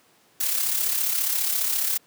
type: noise with amplitude modulation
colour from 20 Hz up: blue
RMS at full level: -22 dBFS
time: 0.4-1.98 s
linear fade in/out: 10 ms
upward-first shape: sine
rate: 34.7 Hz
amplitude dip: 50%
effects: pink hiss -59 dBFS RMS until 2.06 s + high-pass 200 Hz 12 dB/octave